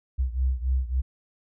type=beating tone pair; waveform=sine; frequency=63.3 / 66.9 Hz; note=B1 / C2; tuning=+43 / +39 cents; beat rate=3.6 Hz; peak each=-24 / -27 dBFS; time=0.18-1.02 s; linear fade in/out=20 ms; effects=none